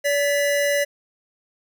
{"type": "tone pair together", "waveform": "square", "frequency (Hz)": [574, 1981.5], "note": ["D5", "B6"], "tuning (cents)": [-40, 5], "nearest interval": "octave + major sixth", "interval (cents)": 2145, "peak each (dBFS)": [-20, -25], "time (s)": [0.04, 0.85], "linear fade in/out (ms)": 20, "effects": []}